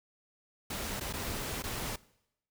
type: noise with dropouts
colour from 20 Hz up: pink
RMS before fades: -37 dBFS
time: 0.7-1.96 s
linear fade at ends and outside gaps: 5 ms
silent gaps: 0.999-1.008 / 1.128-1.135 / 1.624-1.637 s
effects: noise-tail reverb RT60 0.8 s tail -21 dB re dry